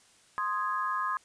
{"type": "chord", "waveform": "sine", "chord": "Ab major", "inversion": "first", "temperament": "equal", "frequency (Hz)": [1046.5, 1244.5, 1661.2], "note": ["C6", "Eb6", "Ab6"], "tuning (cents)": [0, 0, 0], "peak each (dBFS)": [-31, -32, -36], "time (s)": [0.38, 1.17], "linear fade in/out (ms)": 0, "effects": ["white hiss -61 dBFS RMS until 1.24 s", "resampled to 22050 Hz"]}